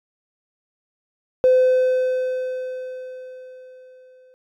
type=tone with exponential decay; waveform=triangle; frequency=511 Hz; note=C5; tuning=41 cents flat; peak=-7 dBFS; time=1.44-4.34 s; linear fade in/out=0 ms; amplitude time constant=630 ms; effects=tanh soft clip ceiling -8 dBFS